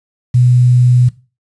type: tone with quantisation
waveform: sine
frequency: 123.8 Hz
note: B2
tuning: 5 cents sharp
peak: -6 dBFS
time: 0.34-1.09 s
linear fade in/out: 10 ms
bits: 6
effects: noise-tail reverb RT60 0.3 s tail -17 dB re dry + resampled to 22050 Hz